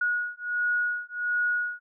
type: beating tone pair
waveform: sine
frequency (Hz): 1452 / 1453.4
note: F#6 / F#6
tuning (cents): -33 / -31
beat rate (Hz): 1.4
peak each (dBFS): -28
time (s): 0.01-1.8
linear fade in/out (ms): 5
effects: none